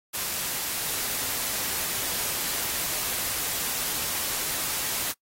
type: noise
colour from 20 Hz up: white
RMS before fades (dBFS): -29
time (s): 0.13-5.13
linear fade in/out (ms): 20
effects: noise-tail reverb RT60 0.1 s tail -22 dB re dry + AAC 48 kbps